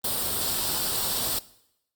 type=noise with comb filter; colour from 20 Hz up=white; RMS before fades=-27 dBFS; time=0.04-1.39 s; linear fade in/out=5 ms; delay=0.23 ms; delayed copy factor=+0.6; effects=noise-tail reverb RT60 0.8 s tail -19 dB re dry + Opus 32 kbps